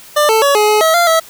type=tone with pitch steps; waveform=25% pulse; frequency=595 / 441.9 / 564 / 421.8 / 424.5 / 644 / 692 / 651 Hz; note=D5 / A4 / C#5 / G#4 / G#4 / E5 / F5 / E5; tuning=+22 / +7 / +30 / +27 / +38 / -41 / -16 / -22 cents; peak=-5 dBFS; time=0.16-1.2 s; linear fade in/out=10 ms; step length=130 ms; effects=white hiss -38 dBFS RMS until 1.29 s